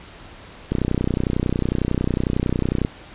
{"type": "click train", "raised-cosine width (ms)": 3, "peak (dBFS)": -7, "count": 67, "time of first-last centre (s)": [0.72, 2.849], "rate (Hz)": 31, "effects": ["pink hiss -42 dBFS RMS until 3.14 s", "resampled to 8000 Hz"]}